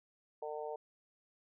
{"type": "harmonic tone", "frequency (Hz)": 151.2, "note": "D#3", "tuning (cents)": -49, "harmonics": [3, 4, 5, 6], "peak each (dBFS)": [-42, -44, -46, -48], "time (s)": [0.42, 0.76], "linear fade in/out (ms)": 5, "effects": []}